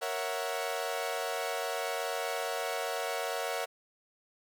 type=chord; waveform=sawtooth; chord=F# dominant seventh; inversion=first; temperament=equal; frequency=466.2 / 554.4 / 659.3 / 740 Hz; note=A#4 / C#5 / E5 / F#5; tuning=0 / 0 / 0 / 0 cents; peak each=-34 dBFS; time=0.01-3.66 s; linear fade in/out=20 ms; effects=none